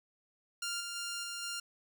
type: tone with level steps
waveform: 10% pulse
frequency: 1396.9 Hz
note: F6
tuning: in tune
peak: -27 / -31 / -29 / -31 / -29 dBFS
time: 0.62-1.6 s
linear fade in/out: 5 ms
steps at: 0.8 / 0.95 / 1.23 / 1.42 s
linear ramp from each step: 10 ms
effects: none